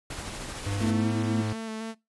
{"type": "noise with tremolo", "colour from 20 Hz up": "pink", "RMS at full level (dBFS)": -36, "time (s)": [0.1, 0.91], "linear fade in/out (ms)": 5, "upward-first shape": "sine", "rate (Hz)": 13, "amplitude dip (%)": 25}
{"type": "tone with pitch glide", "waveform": "square", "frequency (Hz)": [100, 107.18], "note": ["G2", "A2"], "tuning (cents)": [35, -45], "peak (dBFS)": -29, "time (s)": [0.66, 1.53], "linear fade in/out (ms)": 5, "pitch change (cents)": 120, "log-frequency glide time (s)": [0.89, 1.08]}
{"type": "tone with vibrato", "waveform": "sawtooth", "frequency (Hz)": 221.9, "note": "A3", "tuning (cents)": 15, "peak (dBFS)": -29, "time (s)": [0.78, 1.95], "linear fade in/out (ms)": 50, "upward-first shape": "square", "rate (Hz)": 3.9, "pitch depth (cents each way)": 17}
{"type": "chord", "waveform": "sine", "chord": "A suspended second", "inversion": "none", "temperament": "just", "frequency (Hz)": [220, 247.5, 330], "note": ["A3", "B3", "E4"], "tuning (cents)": [0, 4, 2], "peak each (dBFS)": [-28, -32, -32], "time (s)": [0.81, 1.42], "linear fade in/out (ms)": 5}
{"effects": ["noise-tail reverb RT60 0.2 s tail -21 dB re dry", "resampled to 24000 Hz"]}